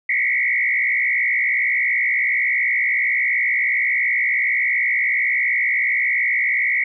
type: tone with frequency modulation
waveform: sine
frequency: 2093 Hz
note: C7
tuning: in tune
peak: -16 dBFS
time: 0.09-6.84 s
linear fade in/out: 5 ms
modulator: 61.4 Hz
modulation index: 2.7
effects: none